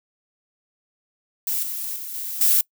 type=noise with level steps; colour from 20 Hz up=violet; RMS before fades=-24 / -29 / -33 / -30 / -17 dBFS; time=1.47-2.61 s; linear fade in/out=2 ms; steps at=1.63 / 1.96 / 2.14 / 2.41 s; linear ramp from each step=2 ms; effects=noise-tail reverb RT60 0.1 s tail -24 dB re dry